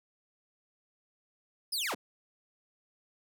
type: linear sweep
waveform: sawtooth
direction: down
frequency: 5260 to 64 Hz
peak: -28 dBFS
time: 1.72-1.95 s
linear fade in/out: 10 ms
effects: none